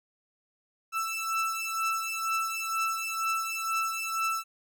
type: beating tone pair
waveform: 30% pulse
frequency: 1323 / 1325.1 Hz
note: E6 / E6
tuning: +6 / +9 cents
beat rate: 2.1 Hz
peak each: -29 dBFS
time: 0.92-4.44 s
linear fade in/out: 50 ms
effects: none